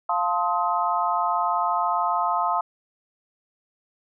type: chord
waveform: sine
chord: F dominant seventh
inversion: none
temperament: equal with one note detuned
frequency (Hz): 698.5 / 880 / 1046.5 / 1265.5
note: F5 / A5 / C6 / Eb6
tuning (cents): 0 / 0 / 0 / +29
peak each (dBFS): -26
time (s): 0.09-2.61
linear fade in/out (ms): 5
effects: none